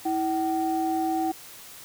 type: tone pair together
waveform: sine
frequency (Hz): 324.6 / 760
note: E4 / F#5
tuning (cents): -27 / +46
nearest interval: octave + minor third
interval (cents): 1473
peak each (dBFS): -25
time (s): 0.05-1.32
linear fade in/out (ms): 10
effects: tanh soft clip ceiling -17 dBFS + white hiss -45 dBFS RMS until 1.84 s